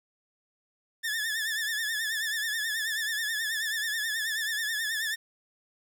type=tone with vibrato; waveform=sawtooth; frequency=1758 Hz; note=A6; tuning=2 cents flat; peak=-25 dBFS; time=1.03-5.16 s; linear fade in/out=20 ms; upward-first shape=triangle; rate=9.3 Hz; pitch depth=96 cents each way; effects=10-bit